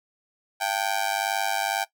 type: tone with amplitude modulation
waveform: sawtooth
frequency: 782 Hz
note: G5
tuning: 4 cents flat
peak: -16 dBFS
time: 0.6-1.85 s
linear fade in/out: 20 ms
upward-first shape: sine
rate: 102 Hz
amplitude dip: 100%
effects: noise-tail reverb RT60 0.1 s tail -17 dB re dry